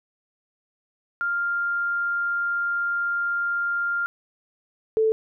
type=tone pair in turn; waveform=sine; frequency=1398 / 440.3 Hz; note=F6 / A4; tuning=+1 / +1 cents; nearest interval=octave + minor sixth; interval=2000 cents; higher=first; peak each=-22 / -17 dBFS; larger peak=second; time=1.21-4.06 / 4.97-5.12 s; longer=first; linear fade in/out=0 ms; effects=none